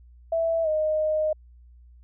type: tone with pitch glide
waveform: sine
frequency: 659.3 to 618.7 Hz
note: E5 to D#5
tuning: 0 to -10 cents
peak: -21 dBFS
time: 0.32-1.33 s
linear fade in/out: 5 ms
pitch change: -110 cents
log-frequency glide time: 0.63-0.68 s
effects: added 60 Hz sine -48 dBFS peak until 2.03 s